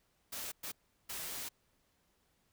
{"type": "noise bursts at uneven times", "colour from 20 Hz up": "white", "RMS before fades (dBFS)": -42, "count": 3, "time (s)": [[0.32, 0.52], [0.63, 0.72], [1.09, 1.49]], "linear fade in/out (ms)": 10, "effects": ["pink hiss -75 dBFS RMS until 2.52 s"]}